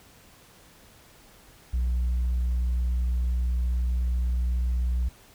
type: tone with tanh clipping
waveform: sine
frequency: 61.2 Hz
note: B1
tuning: 15 cents flat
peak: -23 dBFS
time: 1.73-5.09 s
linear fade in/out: 10 ms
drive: 1 dB
effects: pink hiss -54 dBFS RMS until 5.34 s